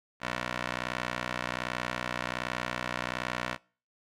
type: tone with band-pass filter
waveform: 15% pulse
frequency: 61.3 Hz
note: B1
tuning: 12 cents flat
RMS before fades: -35 dBFS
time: 0.2-3.58 s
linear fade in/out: 50 ms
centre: 1800 Hz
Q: 0.86
effects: noise-tail reverb RT60 0.4 s tail -23 dB re dry